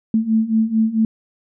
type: beating tone pair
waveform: sine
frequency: 218.9 / 223.4 Hz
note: A3 / A3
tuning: -9 / +27 cents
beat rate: 4.5 Hz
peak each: -19 / -16 dBFS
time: 0.14-1.05 s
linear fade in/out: 2 ms
effects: none